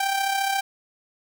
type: tone with amplitude modulation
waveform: sawtooth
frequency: 784 Hz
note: G5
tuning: in tune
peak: -16 dBFS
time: 0-0.61 s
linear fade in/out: 5 ms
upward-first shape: sine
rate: 34.3 Hz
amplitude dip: 50%
effects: none